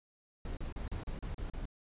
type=noise bursts; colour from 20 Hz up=brown; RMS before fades=-39 dBFS; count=8; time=0.45-1.655 s; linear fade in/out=2 ms; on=120 ms; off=35 ms; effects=resampled to 8000 Hz